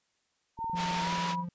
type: tone with pitch glide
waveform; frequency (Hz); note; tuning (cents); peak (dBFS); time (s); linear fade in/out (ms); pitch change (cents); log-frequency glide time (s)
sine; 910 to 975.3; A#5 to B5; -42 to -22; -31; 0.57-1.45; 50; +120; 0.98-1.11
type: click train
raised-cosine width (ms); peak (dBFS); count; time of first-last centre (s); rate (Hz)
3; -34; 12; 0.59-1.181; 18.6
type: tone with tremolo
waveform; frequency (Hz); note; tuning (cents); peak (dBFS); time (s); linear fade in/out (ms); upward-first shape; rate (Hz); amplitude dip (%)
triangle; 174.61; F3; 0; -30; 0.73-1.49; 5; triangle; 20; 50
type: band-pass noise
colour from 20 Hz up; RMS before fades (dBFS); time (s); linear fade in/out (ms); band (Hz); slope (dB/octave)
white; -37; 0.75-1.36; 50; 240 to 3600; 12
effects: white hiss -75 dBFS RMS until 1.54 s + resampled to 16000 Hz